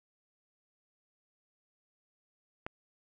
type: click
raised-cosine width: 0.5 ms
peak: -22 dBFS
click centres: 2.665 s
effects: none